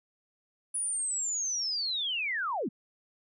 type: linear sweep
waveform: sine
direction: down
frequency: 9880 to 164.81 Hz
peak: -29 dBFS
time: 0.74-2.69 s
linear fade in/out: 10 ms
effects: none